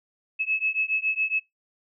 sine beating tone pair, 2586 / 2593.2 Hz, E7 / E7, -34 / -29 cents, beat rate 7.2 Hz, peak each -26 dBFS, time 0.39-1.4 s, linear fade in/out 20 ms, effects noise-tail reverb RT60 0.2 s tail -26 dB re dry

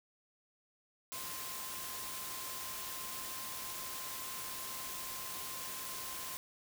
sine tone in noise, 1046.5 Hz, C6, in tune, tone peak -50 dBFS, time 1.12-6.37 s, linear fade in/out 0 ms, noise white, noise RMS -43 dBFS, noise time 1.12-6.37 s, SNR -10 dB, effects none

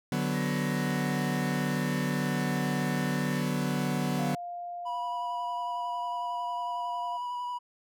40% pulse chord, B minor, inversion first, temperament equal, 146.83 / 185 / 246.9 Hz, D3 / F#3 / B3, 0 / 0 / 0 cents, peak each -31 dBFS, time 0.12-4.35 s, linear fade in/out 2 ms
sine tone with pitch glide, 1873 to 1806.1 Hz, A#6 to A6, +8 to +45 cents, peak -39 dBFS, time 0.32-3.43 s, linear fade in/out 50 ms, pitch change -63 cents, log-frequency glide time 0.51-2.3 s
sine tone, 701 Hz, F5, 6 cents sharp, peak -35 dBFS, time 4.18-7.18 s, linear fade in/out 20 ms
triangle tone with vibrato, 979 Hz, B5, 15 cents flat, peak -30 dBFS, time 4.85-7.59 s, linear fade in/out 20 ms, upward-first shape square, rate 11 Hz, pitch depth 12 cents each way
effects none

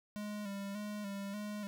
square tone with vibrato, 203.6 Hz, G#3, 34 cents flat, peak -40 dBFS, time 0.16-1.67 s, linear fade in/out 0 ms, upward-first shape square, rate 1.7 Hz, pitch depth 43 cents each way, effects none

